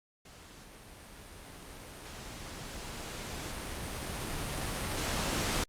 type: noise with level ramp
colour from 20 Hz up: pink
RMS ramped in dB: -53 to -31 dBFS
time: 0.25-5.64 s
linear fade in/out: 5 ms
effects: low-pass 11000 Hz 12 dB/octave + Opus 48 kbps